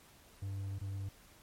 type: tone with dropouts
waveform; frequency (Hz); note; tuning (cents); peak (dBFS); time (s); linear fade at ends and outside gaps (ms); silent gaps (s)
triangle; 98; G2; 0; -35; 0.42-1.09; 5; 0.787-0.812
effects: pink hiss -61 dBFS RMS until 1.42 s + MP3 64 kbps